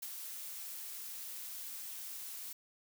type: noise with ADSR envelope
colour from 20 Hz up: blue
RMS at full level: -41 dBFS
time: 0.02-2.53 s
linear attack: 10 ms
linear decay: 43 ms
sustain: -4 dB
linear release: 4 ms
effects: none